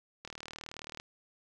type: click train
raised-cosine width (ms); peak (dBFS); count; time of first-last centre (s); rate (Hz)
0.2; -25; 30; 0.25-0.999; 38.7
effects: none